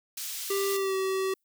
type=high-pass noise; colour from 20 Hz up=pink; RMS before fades=-36 dBFS; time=0.17-0.77 s; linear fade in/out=5 ms; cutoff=4100 Hz; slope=12 dB/octave
type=tone with pitch glide; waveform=square; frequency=394.2 to 381.9 Hz; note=G4 to G4; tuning=+10 to -45 cents; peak=-27 dBFS; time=0.5-1.34 s; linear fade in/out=5 ms; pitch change=-55 cents; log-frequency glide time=0.73-0.95 s
type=noise with exponential decay; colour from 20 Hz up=violet; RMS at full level=-39 dBFS; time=0.7-1.44 s; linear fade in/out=2 ms; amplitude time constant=160 ms
effects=none